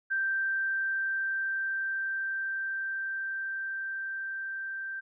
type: tone with level ramp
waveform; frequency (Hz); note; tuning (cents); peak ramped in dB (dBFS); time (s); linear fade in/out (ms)
sine; 1568; G6; 0; -26 to -34; 0.1-5.01; 20
effects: none